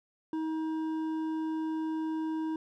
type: tone with hard clipping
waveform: sine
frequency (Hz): 317.2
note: D#4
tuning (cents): +33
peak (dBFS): -32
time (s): 0.33-2.56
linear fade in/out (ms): 2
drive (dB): 7
effects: none